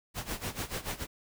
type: noise with tremolo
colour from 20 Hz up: pink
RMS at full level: -34 dBFS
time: 0.14-1.07 s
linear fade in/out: 50 ms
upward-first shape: sine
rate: 6.9 Hz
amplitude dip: 85%
effects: none